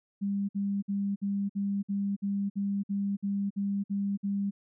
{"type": "tone bursts", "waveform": "sine", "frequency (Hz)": 199.7, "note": "G3", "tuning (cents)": 32, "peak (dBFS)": -27, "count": 13, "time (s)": [0.21, 4.51], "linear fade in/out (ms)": 20, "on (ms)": 280, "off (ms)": 55, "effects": []}